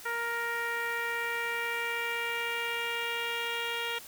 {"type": "tone with low-pass filter sweep", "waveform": "10% pulse", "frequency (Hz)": 468, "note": "A#4", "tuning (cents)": 7, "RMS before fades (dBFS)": -33, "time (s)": [0.05, 3.99], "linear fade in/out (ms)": 10, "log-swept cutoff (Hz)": [1700, 3400], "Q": 2.4, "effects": ["white hiss -48 dBFS RMS until 4.07 s"]}